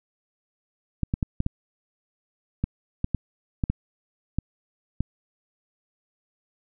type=clicks; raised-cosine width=5 ms; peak=-11 dBFS; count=12; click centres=1.033 / 1.139 / 1.228 / 1.404 / 1.464 / 2.64 / 3.044 / 3.147 / 3.638 / 3.7 / 4.386 / 5.006 s; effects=none